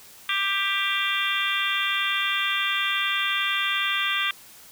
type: harmonic tone with a mistuned harmonic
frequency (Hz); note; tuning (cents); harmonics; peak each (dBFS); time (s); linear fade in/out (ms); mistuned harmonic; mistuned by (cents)
394.3; G4; +10; 3 / 4 / 5 / 6 / 7 / 8 / 9; -30 / -30 / -30 / -30 / -30 / -30 / -30; 0.29-4.31; 2; 8; +39
effects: white hiss -48 dBFS RMS until 4.71 s